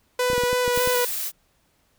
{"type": "tone with vibrato", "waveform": "sawtooth", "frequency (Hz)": 493.9, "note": "B4", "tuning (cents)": 0, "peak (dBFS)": -16, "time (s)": [0.19, 1.05], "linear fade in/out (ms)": 5, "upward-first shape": "square", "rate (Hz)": 3.3, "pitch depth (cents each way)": 14}
{"type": "clicks", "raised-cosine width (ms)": 3, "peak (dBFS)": -19, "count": 8, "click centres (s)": [0.301, 0.332, 0.38, 0.436, 0.53, 0.679, 0.776, 0.875]}
{"type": "noise", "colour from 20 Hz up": "blue", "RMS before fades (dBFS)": -28, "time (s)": [0.72, 1.32], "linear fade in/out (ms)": 50}
{"effects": ["pink hiss -65 dBFS RMS until 1.98 s"]}